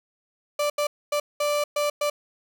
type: tone bursts at uneven times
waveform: 35% pulse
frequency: 587.3 Hz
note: D5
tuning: in tune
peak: -20 dBFS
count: 6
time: 0.59-0.7 / 0.78-0.87 / 1.12-1.2 / 1.4-1.64 / 1.76-1.9 / 2.01-2.1 s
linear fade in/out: 5 ms
effects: none